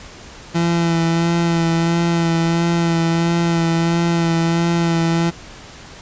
30% pulse tone with vibrato, 167.8 Hz, E3, 31 cents sharp, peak -12 dBFS, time 0.54-5.31 s, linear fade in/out 20 ms, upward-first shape sine, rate 1.5 Hz, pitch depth 22 cents each way, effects pink hiss -38 dBFS RMS until 6.01 s + resampled to 16000 Hz

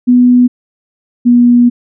sine tone pair in turn, 246.9 / 241.8 Hz, B3 / B3, 0 / -36 cents, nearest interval unison, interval 36 cents, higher first, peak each -3 dBFS, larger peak neither, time 0.07-0.48 / 1.25-1.7 s, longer second, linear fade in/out 20 ms, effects none

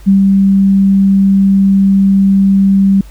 sine tone with ADSR envelope, 195.3 Hz, G3, 6 cents flat, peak -3 dBFS, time 0.06-3.01 s, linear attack 23 ms, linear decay 120 ms, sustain -2 dB, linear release 3 ms, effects added 50 Hz sine -31 dBFS peak until 3.1 s + pink hiss -44 dBFS RMS until 3.1 s

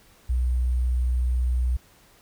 sine tone with sample-and-hold, 62 Hz, B1, 7 cents sharp, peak -20 dBFS, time 0.29-1.77 s, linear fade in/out 10 ms, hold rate 8820 Hz, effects pink hiss -56 dBFS RMS until 2.21 s

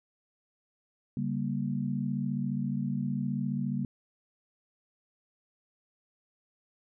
sine chord, G diminished, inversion second, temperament just, 141.12 / 196 / 235.2 Hz, Db3 / G3 / Bb3, +31 / 0 / +16 cents, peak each -33 dBFS, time 1.17-3.85 s, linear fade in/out 2 ms, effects none

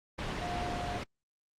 sine tone in noise, 710 Hz, F5, 28 cents sharp, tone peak -36 dBFS, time 0.41-0.99 s, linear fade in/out 10 ms, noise pink, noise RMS -35 dBFS, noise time 0.18-1.04 s, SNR -4 dB, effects low-pass 4000 Hz 12 dB/octave + Opus 24 kbps

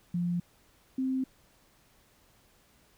sine tone pair in turn, 174.61 / 261.6 Hz, F3 / C4, 0 / 0 cents, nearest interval perfect fifth, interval 700 cents, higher second, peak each -27 dBFS, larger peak neither, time 0.14-0.4 / 0.98-1.24 s, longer neither, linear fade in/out 5 ms, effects pink hiss -64 dBFS RMS until 2.97 s

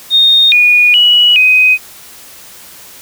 sine tone with pitch steps, 3690 / 2453 / 2928 / 2510 Hz, A#7 / D#7 / F#7 / D#7, -18 / -25 / -19 / +15 cents, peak -4 dBFS, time 0.1-1.78 s, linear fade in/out 50 ms, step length 420 ms, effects white hiss -35 dBFS RMS until 3.01 s

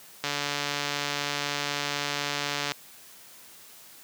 click train, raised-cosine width 0.2 ms, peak -11 dBFS, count 358, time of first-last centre 0.24-2.719 s, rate 144 Hz, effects white hiss -50 dBFS RMS until 4.03 s + high-pass 100 Hz 12 dB/octave

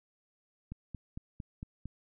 click train, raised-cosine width 5 ms, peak -28 dBFS, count 6, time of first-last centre 0.72-1.856 s, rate 4.4 Hz, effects none

